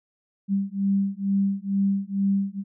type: beating tone pair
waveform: sine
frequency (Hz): 196 / 198.2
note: G3 / G3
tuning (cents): 0 / +19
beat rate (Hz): 2.2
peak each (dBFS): -24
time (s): 0.48-2.64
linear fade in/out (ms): 50
effects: none